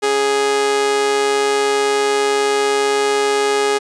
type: tone with amplitude modulation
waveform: sawtooth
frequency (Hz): 415.3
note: G#4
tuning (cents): 0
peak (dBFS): -8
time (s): 0.02-3.79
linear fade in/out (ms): 20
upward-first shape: sine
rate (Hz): 138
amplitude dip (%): 45
effects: resampled to 22050 Hz